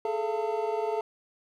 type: tone cluster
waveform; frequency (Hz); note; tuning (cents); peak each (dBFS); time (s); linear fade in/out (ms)
triangle; 422.7 / 443 / 683 / 898; G#4 / A4 / F5 / A5; +31 / +12 / -39 / +35; -29 / -30 / -33 / -32; 0.05-1.01; 2
effects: none